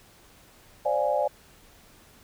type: chord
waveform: sine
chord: D half-diminished seventh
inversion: third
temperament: equal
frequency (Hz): 523.3 / 587.3 / 698.5 / 830.6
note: C5 / D5 / F5 / Ab5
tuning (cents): 0 / 0 / 0 / 0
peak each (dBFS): -29 / -25 / -31 / -28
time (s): 0.85-1.28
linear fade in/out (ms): 10
effects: pink hiss -55 dBFS RMS until 2.23 s